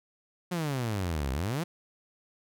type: exponential two-way sweep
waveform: sawtooth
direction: down then up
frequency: 183.3 to 63.3 to 183.3 Hz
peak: -25 dBFS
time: 0.51-1.64 s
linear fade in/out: 10 ms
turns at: 1.32 s
effects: none